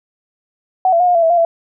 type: tone with pitch steps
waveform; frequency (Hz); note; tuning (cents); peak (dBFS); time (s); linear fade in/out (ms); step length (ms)
sine; 748 / 676 / 720 / 711 / 674 / 654 / 695 / 669; F#5 / E5 / F#5 / F5 / E5 / E5 / F5 / E5; +19 / +43 / -47 / +31 / +38 / -14 / -9 / +25; -9; 0.85-1.45; 2; 75
effects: none